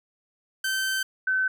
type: tone pair in turn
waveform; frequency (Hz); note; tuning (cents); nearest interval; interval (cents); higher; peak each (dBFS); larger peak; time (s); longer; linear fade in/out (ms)
sawtooth / sine; 1546 / 1525.6; G6 / G6; -24 / -47; unison; 23; first; -21; neither; 0.64-1.03 / 1.27-1.48; first; 5
effects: none